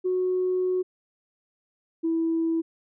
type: tone pair in turn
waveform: sine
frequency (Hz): 367.5 / 328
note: F#4 / E4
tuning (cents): -12 / -9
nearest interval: major second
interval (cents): 197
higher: first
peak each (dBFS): -21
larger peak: neither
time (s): 0.04-0.83 / 2.03-2.62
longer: first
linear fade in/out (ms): 20
effects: tanh soft clip ceiling -17 dBFS